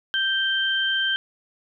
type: tone pair together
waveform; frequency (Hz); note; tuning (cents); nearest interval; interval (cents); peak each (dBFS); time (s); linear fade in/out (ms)
sine; 1568 / 3132; G6 / G7; 0 / -2; octave; 1198; -23; 0.14-1.16; 0
effects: none